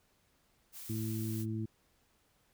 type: noise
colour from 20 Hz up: blue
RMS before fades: -47 dBFS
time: 0.72-1.46 s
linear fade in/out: 50 ms
type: harmonic tone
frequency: 110.1 Hz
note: A2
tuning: 2 cents sharp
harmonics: 1 / 2 / 3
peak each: -36 / -39 / -41 dBFS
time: 0.89-1.66 s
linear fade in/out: 10 ms
effects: pink hiss -72 dBFS RMS until 2.53 s